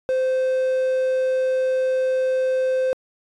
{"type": "tone with quantisation", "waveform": "triangle", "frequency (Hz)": 518, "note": "C5", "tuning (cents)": -17, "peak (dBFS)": -16, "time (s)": [0.09, 2.93], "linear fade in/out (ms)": 0, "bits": 7, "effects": ["resampled to 24000 Hz"]}